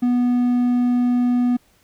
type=tone; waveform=triangle; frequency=245.2 Hz; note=B3; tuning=12 cents flat; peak=-13 dBFS; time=0.02-1.57 s; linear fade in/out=10 ms; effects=pink hiss -58 dBFS RMS until 1.83 s